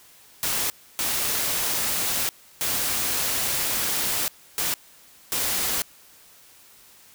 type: noise bursts at uneven times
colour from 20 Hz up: white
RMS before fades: -25 dBFS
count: 5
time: 0.43-0.7 / 0.99-2.29 / 2.61-4.28 / 4.58-4.74 / 5.32-5.82 s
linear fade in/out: 0 ms
effects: white hiss -52 dBFS RMS until 7.14 s